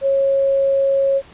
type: tone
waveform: sine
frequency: 547 Hz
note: C#5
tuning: 23 cents flat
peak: -13 dBFS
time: 0.01-1.22 s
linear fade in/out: 50 ms
effects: pink hiss -45 dBFS RMS until 1.33 s + resampled to 8000 Hz